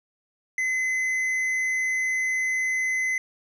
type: tone with tanh clipping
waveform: triangle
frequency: 2039 Hz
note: C7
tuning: 45 cents flat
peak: -24 dBFS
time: 0.58-3.18 s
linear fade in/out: 2 ms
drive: 11 dB
effects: none